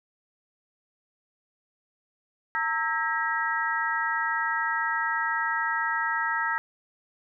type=tone cluster; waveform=sine; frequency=918 / 1310 / 1618 / 1907 Hz; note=A#5 / E6 / G#6 / A#6; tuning=-27 / -11 / -46 / +39 cents; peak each=-30 dBFS; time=2.55-6.58 s; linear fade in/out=0 ms; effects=none

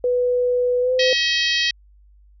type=tone with pitch glide; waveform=sine; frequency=493.9 to 511 Hz; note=B4 to C5; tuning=0 to -41 cents; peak=-16 dBFS; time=0.04-1.13 s; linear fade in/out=2 ms; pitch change=+59 cents; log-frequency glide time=0.81-0.93 s
type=harmonic tone; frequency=639 Hz; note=D#5; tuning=46 cents sharp; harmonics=3 / 4 / 5 / 6 / 7 / 8 / 9; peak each=-23 / -25 / -23 / -26 / -25 / -28 / -33 dBFS; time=0.99-1.71 s; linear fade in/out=5 ms
effects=added 50 Hz sine -48 dBFS peak until 2.4 s

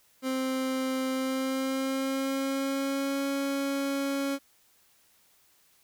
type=tone with pitch glide; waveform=30% pulse; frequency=261.6 to 276.7 Hz; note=C4 to C#4; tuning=0 to -3 cents; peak=-25 dBFS; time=0.22-4.39 s; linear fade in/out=50 ms; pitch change=+97 cents; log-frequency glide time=1.11-3.27 s; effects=white hiss -64 dBFS RMS until 5.83 s

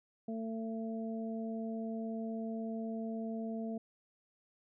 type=harmonic tone; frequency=224.1 Hz; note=A3; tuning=32 cents sharp; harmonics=1 / 2 / 3; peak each=-37 / -45 / -45 dBFS; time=0.28-3.78 s; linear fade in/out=5 ms; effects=none

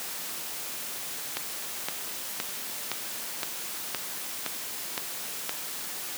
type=click train; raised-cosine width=0.2 ms; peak=-11 dBFS; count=9; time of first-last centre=1.37-5.494 s; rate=1.94 Hz; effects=white hiss -36 dBFS RMS until 6.17 s + high-pass 150 Hz 12 dB/octave

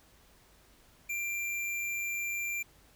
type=tone; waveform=square; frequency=2371 Hz; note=D7; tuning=16 cents sharp; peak=-33 dBFS; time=1.09-2.63 s; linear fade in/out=10 ms; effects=added 50 Hz sine -67 dBFS peak until 2.95 s + pink hiss -62 dBFS RMS until 2.95 s

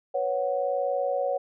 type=chord; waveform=sine; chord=B suspended second; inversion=none; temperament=equal; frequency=493.9 / 554.4 / 740 Hz; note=B4 / C#5 / F#5; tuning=0 / 0 / 0 cents; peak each=-31 / -26 / -30 dBFS; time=0.14-1.38 s; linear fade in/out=10 ms; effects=none

